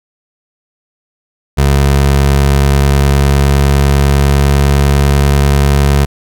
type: tone with pitch glide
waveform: 25% pulse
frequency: 69.6 to 70.41 Hz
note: C#2 to C#2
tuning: +8 to +28 cents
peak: -3 dBFS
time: 1.57-6.06 s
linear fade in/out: 20 ms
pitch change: +20 cents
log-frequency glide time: 2.73-5.53 s
effects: none